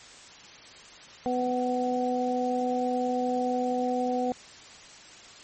harmonic tone, 249.5 Hz, B3, 18 cents sharp, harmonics 1 / 2 / 3, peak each -29 / -29 / -29 dBFS, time 1.26-4.32 s, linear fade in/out 0 ms, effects white hiss -48 dBFS RMS until 5.43 s + MP3 32 kbps

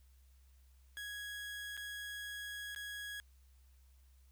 30% pulse tone with dropouts, 1661.2 Hz, G#6, in tune, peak -40 dBFS, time 0.97-3.2 s, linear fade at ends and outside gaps 0 ms, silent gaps 1.768-1.775 / 2.748-2.761 s, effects added 65 Hz sine -61 dBFS peak until 4.31 s + white hiss -75 dBFS RMS until 4.31 s

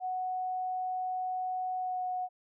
sine tone with pitch glide, 740 to 733.6 Hz, F#5 to F#5, 0 to -15 cents, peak -31 dBFS, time 0-2.29 s, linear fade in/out 50 ms, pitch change -15 cents, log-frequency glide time 1.77-2.03 s, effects none

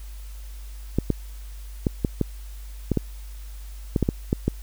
clicks, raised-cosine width 3 ms, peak -7 dBFS, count 12, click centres 0.986 / 1.103 / 1.868 / 2.048 / 2.213 / 2.917 / 2.973 / 3.962 / 4.027 / 4.089 / 4.329 / 4.48 s, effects added 50 Hz sine -35 dBFS peak until 4.62 s + white hiss -51 dBFS RMS until 4.62 s

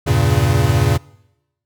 square chord, E diminished seventh, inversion none, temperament equal, 82.41 / 98 / 116.54 / 138.59 Hz, E2 / G2 / Bb2 / Db3, 0 / 0 / 0 / 0 cents, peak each -21 / -19 / -18 / -18 dBFS, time 0.06-0.98 s, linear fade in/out 20 ms, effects noise-tail reverb RT60 0.9 s tail -24 dB re dry

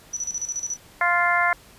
sine tone with tremolo, 5920 Hz, F#8, in tune, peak -24 dBFS, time 0.13-0.77 s, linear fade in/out 10 ms, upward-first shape square, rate 14 Hz, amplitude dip 75%
harmonic tone, 349.2 Hz, F4, in tune, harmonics 2 / 3 / 4 / 5 / 6, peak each -24 / -24 / -24 / -24 / -24 dBFS, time 1.01-1.53 s, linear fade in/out 2 ms
effects pink hiss -50 dBFS RMS until 1.78 s + resampled to 32000 Hz

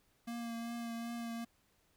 square tone with vibrato, 233.1 Hz, A#3, in tune, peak -40 dBFS, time 0.27-1.45 s, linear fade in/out 10 ms, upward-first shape triangle, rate 2.6 Hz, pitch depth 22 cents each way, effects pink hiss -73 dBFS RMS until 1.96 s

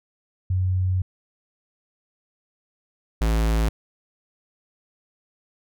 sine / square tone pair in turn, 92.5 / 55 Hz, F#2 / A1, 0 / 0 cents, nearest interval major sixth, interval 900 cents, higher first, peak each -19 dBFS, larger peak neither, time 0.5-1.02 / 3.21-3.69 s, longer first, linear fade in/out 5 ms, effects none

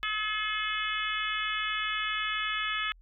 harmonic tone, 427.9 Hz, A4, 48 cents flat, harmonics 3 / 4 / 5 / 6 / 7 / 8, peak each -34 / -35 / -36 / -37 / -37 / -38 dBFS, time 0.03-2.92 s, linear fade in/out 0 ms, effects added 42 Hz sine -53 dBFS peak until 3.01 s

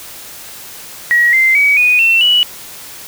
sine tone with pitch steps, 1908 / 2081 / 2269 / 2474 / 2698 / 2943 Hz, A#6 / C7 / C#7 / D#7 / E7 / F#7, +40 / -10 / +40 / -10 / +40 / -10 cents, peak -7 dBFS, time 1.11-2.43 s, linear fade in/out 0 ms, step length 220 ms, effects white hiss -32 dBFS RMS until 3.07 s

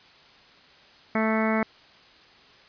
harmonic tone, 220 Hz, A3, in tune, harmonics 1 / 2 / 3 / 4 / 5 / 6 / 7 / 8 / 9 / 10, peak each -24 / -31 / -29 / -33 / -35 / -33 / -37 / -37 / -34 / -34 dBFS, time 1.15-1.63 s, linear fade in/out 2 ms, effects white hiss -53 dBFS RMS until 2.68 s + resampled to 11025 Hz

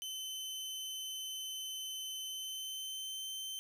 sawtooth tone with pitch glide, 3056 to 3093 Hz, G7 to G7, -45 to -24 cents, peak -37 dBFS, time 0.02-3.59 s, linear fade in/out 0 ms, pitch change +21 cents, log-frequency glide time 2.24-3.28 s, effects none

